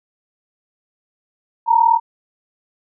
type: tone pair together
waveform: sine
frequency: 907 / 946.1 Hz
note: A#5 / A#5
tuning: -48 / +25 cents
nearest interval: minor second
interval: 73 cents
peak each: -13 dBFS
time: 1.66-2 s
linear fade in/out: 50 ms
effects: none